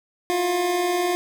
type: tone pair together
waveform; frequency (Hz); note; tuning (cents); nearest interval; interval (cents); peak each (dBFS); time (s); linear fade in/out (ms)
25% pulse; 335.6 / 355.6; E4 / F4; +31 / +31; minor second; 100; -27 / -17; 0.3-1.15; 0
effects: none